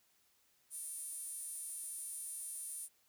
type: tone with high-pass filter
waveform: sawtooth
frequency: 453.5 Hz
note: A#4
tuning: 48 cents flat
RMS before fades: -45 dBFS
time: 0.7-2.89 s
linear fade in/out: 50 ms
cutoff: 9600 Hz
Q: 8.5
effects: white hiss -73 dBFS RMS until 3.08 s